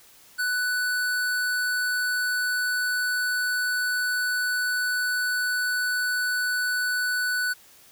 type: tone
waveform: square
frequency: 1489 Hz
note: F#6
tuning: 11 cents sharp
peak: -24 dBFS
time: 0.38-7.54 s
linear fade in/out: 20 ms
effects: white hiss -53 dBFS RMS until 7.91 s